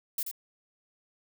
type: noise with echo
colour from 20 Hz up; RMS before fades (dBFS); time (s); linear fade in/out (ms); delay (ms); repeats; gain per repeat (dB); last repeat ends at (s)
violet; -31; 0.18-0.23; 2; 83; 1; -6; 0.313
effects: none